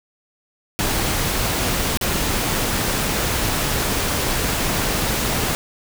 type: noise with dropouts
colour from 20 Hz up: pink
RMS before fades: -21 dBFS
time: 0.79-5.55 s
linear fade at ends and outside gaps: 0 ms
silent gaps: 1.973-2.012 s
effects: none